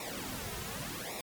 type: noise with flanger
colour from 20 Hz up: pink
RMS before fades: -40 dBFS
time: 0-1.21 s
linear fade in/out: 2 ms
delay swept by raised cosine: 0.64 to 3.54 ms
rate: 0.87 Hz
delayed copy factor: -1
effects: MP3 96 kbps